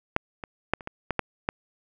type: clicks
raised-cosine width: 0.5 ms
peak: -6 / -20 / -6 / -26 / -18 / -11 / -8 / -9 dBFS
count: 8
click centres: 0.164 / 0.438 / 0.736 / 0.808 / 0.874 / 1.107 / 1.193 / 1.489 s
effects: none